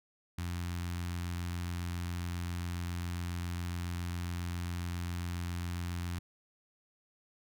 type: tone with notch filter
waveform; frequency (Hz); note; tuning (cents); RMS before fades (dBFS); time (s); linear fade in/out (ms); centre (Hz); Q
sawtooth; 87.31; F2; 0; -37; 0.38-6.19; 5; 510; 0.59
effects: none